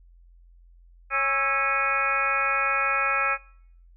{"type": "harmonic tone with a mistuned harmonic", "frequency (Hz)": 274.8, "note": "C#4", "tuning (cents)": -15, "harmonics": [2, 3, 4, 5, 6, 7, 8, 9], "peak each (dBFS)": [-34, -35, -35, -25, -29, -35, -30, -27], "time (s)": [1.1, 3.38], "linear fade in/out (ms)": 50, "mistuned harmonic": 5, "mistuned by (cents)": -65, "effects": ["noise-tail reverb RT60 0.7 s tail -26 dB re dry", "added 43 Hz sine -50 dBFS peak until 3.96 s"]}